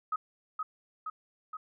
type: tone with echo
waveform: sine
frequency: 1266 Hz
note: D#6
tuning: 30 cents sharp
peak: -28 dBFS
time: 0.12-0.16 s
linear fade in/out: 5 ms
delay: 470 ms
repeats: 3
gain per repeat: -3 dB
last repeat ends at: 1.57 s
effects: none